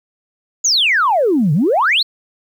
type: exponential two-way sweep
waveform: sine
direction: down then up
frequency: 7060 to 138.3 to 4559 Hz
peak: -10 dBFS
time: 0.64-2.03 s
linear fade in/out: 10 ms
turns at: 1.53 s
effects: tanh soft clip ceiling -6 dBFS + 8-bit